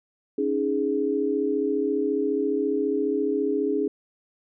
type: chord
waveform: sine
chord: C# suspended second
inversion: none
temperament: just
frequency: 277.2 / 311.8 / 415.8 Hz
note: C#4 / D#4 / G#4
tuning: 0 / +4 / +2 cents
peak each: -27 / -28 / -24 dBFS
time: 0.38-3.88 s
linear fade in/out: 5 ms
effects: none